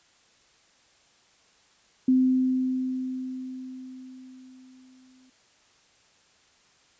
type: tone with exponential decay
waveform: sine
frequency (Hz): 257.7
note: C4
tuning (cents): -26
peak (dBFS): -16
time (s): 2.08-5.3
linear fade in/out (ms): 5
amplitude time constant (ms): 700
effects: white hiss -61 dBFS RMS until 6.99 s + resampled to 16000 Hz